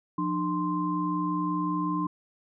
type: tone cluster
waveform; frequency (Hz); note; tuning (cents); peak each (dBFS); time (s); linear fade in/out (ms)
sine; 176.1 / 301.5 / 1045; F3 / D4 / C6; +15 / +46 / -2; -31 / -29 / -30; 0.18-2.07; 5
effects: none